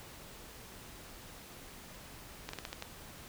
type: slowing click train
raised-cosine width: 0.2 ms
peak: -22 dBFS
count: 6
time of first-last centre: 2.49-2.824 s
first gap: 44 ms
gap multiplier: 1.21
effects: pink hiss -51 dBFS RMS until 3.28 s